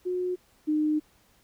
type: tone pair in turn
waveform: sine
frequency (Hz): 362.7 / 305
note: F#4 / D#4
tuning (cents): -34 / -34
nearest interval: minor third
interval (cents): 300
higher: first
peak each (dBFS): -26 / -22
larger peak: second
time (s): 0.05-0.36 / 0.67-1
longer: second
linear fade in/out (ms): 20
effects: pink hiss -63 dBFS RMS until 1.43 s